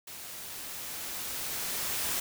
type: noise with level ramp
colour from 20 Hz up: white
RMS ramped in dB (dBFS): -44 to -31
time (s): 0.07-2.2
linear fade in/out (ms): 5
effects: none